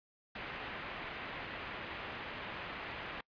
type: low-pass noise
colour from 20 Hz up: white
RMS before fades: -44 dBFS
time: 0.35-3.21 s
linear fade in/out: 5 ms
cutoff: 2700 Hz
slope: 24 dB/octave
effects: noise-tail reverb RT60 0.1 s tail -26 dB re dry + resampled to 11025 Hz